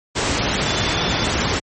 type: tone in noise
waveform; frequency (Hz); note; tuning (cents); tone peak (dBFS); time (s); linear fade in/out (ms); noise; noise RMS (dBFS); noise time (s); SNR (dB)
sine; 3497; A7; -11; -27; 0.65-1.27; 20; pink; -19; 0.15-1.6; -11
effects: high-pass 60 Hz 12 dB/octave + MP3 32 kbps